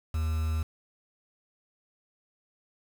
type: tone with quantisation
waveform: triangle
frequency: 79.3 Hz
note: D#2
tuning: 33 cents sharp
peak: -24 dBFS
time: 0.14-0.63 s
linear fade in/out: 5 ms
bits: 7
effects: none